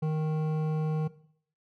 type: tone with hard clipping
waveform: triangle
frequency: 155.56 Hz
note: D#3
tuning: in tune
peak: -28 dBFS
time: 0.02-1.08 s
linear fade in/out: 10 ms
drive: 15 dB
effects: noise-tail reverb RT60 0.6 s tail -17 dB re dry